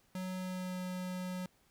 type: tone with pitch glide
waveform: square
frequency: 185 to 182.88 Hz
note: F#3 to F#3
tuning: 0 to -20 cents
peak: -38 dBFS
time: 0.15-1.46 s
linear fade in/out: 2 ms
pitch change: -20 cents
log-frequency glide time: 0.36-0.78 s
effects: pink hiss -70 dBFS RMS until 1.7 s